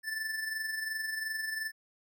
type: tone with amplitude modulation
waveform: square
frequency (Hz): 1760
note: A6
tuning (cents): 0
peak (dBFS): -32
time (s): 0.03-1.72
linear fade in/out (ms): 50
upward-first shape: sine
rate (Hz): 22.8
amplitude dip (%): 50
effects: none